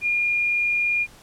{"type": "tone", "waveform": "sine", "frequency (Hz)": 2419, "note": "D#7", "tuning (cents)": -49, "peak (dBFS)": -19, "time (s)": [0.01, 1.07], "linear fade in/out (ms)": 50, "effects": ["pink hiss -49 dBFS RMS until 1.22 s", "low-pass 12000 Hz 12 dB/octave"]}